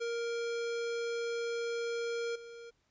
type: tone with level steps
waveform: square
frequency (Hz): 467.5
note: A#4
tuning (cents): +5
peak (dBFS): -34 / -47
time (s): 0-2.71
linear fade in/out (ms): 20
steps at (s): 2.35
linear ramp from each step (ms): 10
effects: pink hiss -75 dBFS RMS until 2.9 s + resampled to 16000 Hz